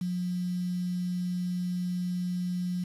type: tone with quantisation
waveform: sine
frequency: 179.3 Hz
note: F3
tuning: 46 cents sharp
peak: -28 dBFS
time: 0.01-2.84 s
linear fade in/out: 5 ms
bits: 8
effects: resampled to 32000 Hz